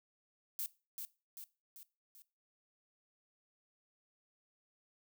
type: noise with echo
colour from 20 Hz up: violet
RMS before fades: -39 dBFS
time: 0.59-0.66 s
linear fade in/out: 0 ms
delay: 390 ms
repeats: 4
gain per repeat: -5 dB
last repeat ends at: 2.22 s
effects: noise-tail reverb RT60 0.3 s tail -19 dB re dry